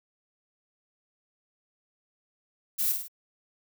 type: noise with echo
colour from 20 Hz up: violet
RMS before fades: -27 dBFS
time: 2.78-2.93 s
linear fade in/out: 20 ms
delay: 51 ms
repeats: 3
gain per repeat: -5 dB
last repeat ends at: 3.083 s
effects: none